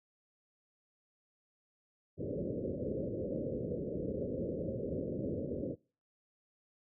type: low-pass noise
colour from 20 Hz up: white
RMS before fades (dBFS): -37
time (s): 2.17-5.76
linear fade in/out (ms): 50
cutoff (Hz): 570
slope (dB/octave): 96
effects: noise-tail reverb RT60 0.4 s tail -25 dB re dry + high-pass 80 Hz 12 dB/octave